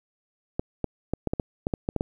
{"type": "clicks", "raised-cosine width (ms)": 2, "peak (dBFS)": -12, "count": 11, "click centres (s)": [0.595, 0.843, 1.136, 1.273, 1.335, 1.398, 1.669, 1.738, 1.889, 1.963, 2.009], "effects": ["9-bit"]}